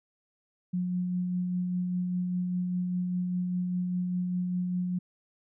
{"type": "tone with tremolo", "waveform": "sine", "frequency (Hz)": 180, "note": "F#3", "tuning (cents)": -47, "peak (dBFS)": -26, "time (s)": [0.73, 4.99], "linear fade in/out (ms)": 10, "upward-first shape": "sine", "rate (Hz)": 5, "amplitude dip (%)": 25, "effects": []}